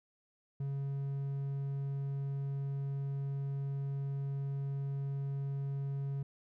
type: tone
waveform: triangle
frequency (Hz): 138.59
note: C#3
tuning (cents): 0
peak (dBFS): -32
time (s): 0.6-6.23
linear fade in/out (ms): 5
effects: none